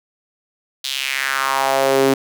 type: tone with high-pass filter sweep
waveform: sawtooth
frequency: 135.4 Hz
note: C#3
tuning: 40 cents flat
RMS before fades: -18 dBFS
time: 0.84-2.14 s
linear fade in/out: 5 ms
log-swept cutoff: 3800 to 310 Hz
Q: 2.9
effects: none